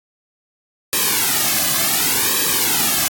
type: noise with flanger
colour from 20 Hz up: white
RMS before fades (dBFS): -17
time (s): 0.93-3.08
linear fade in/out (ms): 0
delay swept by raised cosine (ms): 1.4 to 2.17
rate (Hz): 0.68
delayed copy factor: -1
effects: AAC 64 kbps